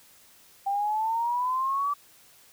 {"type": "exponential sweep", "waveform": "sine", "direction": "up", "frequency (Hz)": [786, 1162], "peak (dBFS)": -24, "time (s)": [0.66, 1.94], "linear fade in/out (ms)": 10, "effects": ["white hiss -56 dBFS RMS until 2.52 s"]}